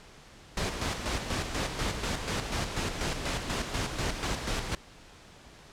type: noise with tremolo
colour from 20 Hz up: pink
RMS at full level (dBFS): -30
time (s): 0.57-4.75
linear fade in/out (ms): 2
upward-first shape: square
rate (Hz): 4.1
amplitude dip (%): 50
effects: pink hiss -52 dBFS RMS until 5.72 s + low-pass 7000 Hz 12 dB/octave